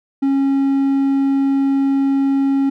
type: tone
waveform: triangle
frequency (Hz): 273.8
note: C#4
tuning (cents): -21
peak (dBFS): -11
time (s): 0.22-2.7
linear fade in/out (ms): 10
effects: none